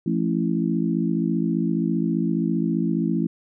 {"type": "harmonic tone with a mistuned harmonic", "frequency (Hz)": 55, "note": "A1", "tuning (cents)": 0, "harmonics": [3, 4, 5, 6], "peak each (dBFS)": [-24, -25, -26, -27], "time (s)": [0.06, 3.27], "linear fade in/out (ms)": 5, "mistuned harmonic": 3, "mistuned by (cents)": 68, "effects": []}